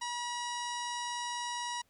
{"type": "harmonic tone with a mistuned harmonic", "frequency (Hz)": 964, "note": "B5", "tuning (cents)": -42, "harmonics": [1, 2, 3, 4, 5, 6, 7, 8, 9, 10], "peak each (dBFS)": [-37, -43, -45, -45, -51, -44, -53, -53, -57, -53], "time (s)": [0.01, 1.82], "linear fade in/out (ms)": 10, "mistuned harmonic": 6, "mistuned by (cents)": -43, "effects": ["pink hiss -72 dBFS RMS until 1.89 s"]}